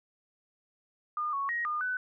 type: tone with pitch steps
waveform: sine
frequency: 1214 / 1109 / 1886 / 1215 / 1501 Hz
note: D#6 / C#6 / A#6 / D#6 / F#6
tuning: -43 / 0 / +20 / -42 / +24 cents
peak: -29 dBFS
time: 1.17-1.97 s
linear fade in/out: 2 ms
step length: 160 ms
effects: none